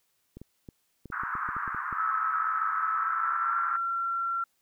clicks, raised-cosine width 3 ms, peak -30 dBFS, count 12, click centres 0.37 / 0.416 / 0.688 / 1.057 / 1.102 / 1.235 / 1.353 / 1.489 / 1.566 / 1.678 / 1.747 / 1.927 s
white band-pass noise, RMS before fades -33 dBFS, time 1.12-3.77 s, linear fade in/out 5 ms, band 1100 to 1500 Hz, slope 48 dB/octave
sine tone with pitch glide, 1300 to 1363.1 Hz, E6 to F6, -24 to -42 cents, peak -27 dBFS, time 1.98-4.44 s, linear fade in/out 5 ms, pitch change +82 cents, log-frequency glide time 2.88-3.54 s
effects white hiss -73 dBFS RMS until 4.61 s

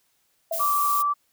sine tone with exponential decay, 659.3 Hz, E5, in tune, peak -23 dBFS, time 0.51-0.76 s, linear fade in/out 5 ms, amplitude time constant 53 ms
violet noise, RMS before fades -29 dBFS, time 0.52-1.03 s, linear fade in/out 20 ms
sine tone, 1162 Hz, D6, 19 cents flat, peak -20 dBFS, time 0.59-1.14 s, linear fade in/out 20 ms
effects white hiss -68 dBFS RMS until 1.32 s

